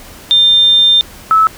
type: tone pair in turn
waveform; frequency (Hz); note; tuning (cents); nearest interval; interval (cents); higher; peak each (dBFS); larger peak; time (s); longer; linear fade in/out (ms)
sine; 3600 / 1303.3; A7 / E6; +39 / -20; octave + tritone; 1759; first; -5; neither; 0.31-1.01 / 1.31-1.47; first; 0
effects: pink hiss -35 dBFS RMS until 1.57 s